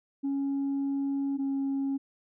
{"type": "tone pair in turn", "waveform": "sine", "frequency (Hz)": [276.9, 273.7], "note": ["C#4", "C#4"], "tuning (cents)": [-2, -22], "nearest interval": "unison", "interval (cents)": 20, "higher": "first", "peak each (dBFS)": -25, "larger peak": "neither", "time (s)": [[0.23, 1.38], [1.38, 1.98]], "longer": "first", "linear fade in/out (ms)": 20, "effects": ["tanh soft clip ceiling -25 dBFS"]}